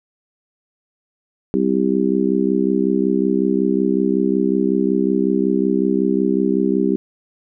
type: harmonic tone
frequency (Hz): 65.41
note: C2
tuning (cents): 0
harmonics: 3 / 4 / 5 / 6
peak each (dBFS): -20 / -20 / -20 / -20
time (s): 1.54-6.96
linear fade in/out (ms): 0
effects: none